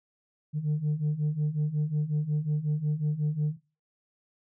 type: beating tone pair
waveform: sine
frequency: 147.4 / 152.9 Hz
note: D3 / D#3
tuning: +7 / -30 cents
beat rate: 5.5 Hz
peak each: -28 / -25 dBFS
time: 0.53-3.57 s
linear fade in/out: 50 ms
effects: noise-tail reverb RT60 0.3 s tail -17 dB re dry + tanh soft clip ceiling -22 dBFS